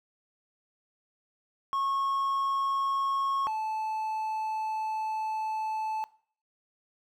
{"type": "tone pair in turn", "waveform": "triangle", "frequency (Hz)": [1094, 872.3], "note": ["C#6", "A5"], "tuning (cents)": [-23, -15], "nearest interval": "major third", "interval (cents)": 392, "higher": "first", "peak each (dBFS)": [-25, -27], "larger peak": "first", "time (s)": [[1.73, 3.47], [3.47, 6.04]], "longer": "second", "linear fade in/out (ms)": 0, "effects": ["noise-tail reverb RT60 0.5 s tail -20 dB re dry"]}